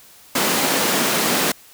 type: high-pass noise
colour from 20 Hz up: pink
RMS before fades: -19 dBFS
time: 0.35-1.52 s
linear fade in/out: 5 ms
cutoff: 190 Hz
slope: 24 dB/octave
effects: white hiss -47 dBFS RMS until 1.73 s